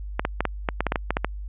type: clicks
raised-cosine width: 0.5 ms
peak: -7 dBFS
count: 12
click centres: 0.195 / 0.251 / 0.406 / 0.453 / 0.688 / 0.806 / 0.867 / 0.921 / 0.958 / 1.106 / 1.169 / 1.246 s
effects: added 50 Hz sine -31 dBFS peak until 1.48 s + resampled to 8000 Hz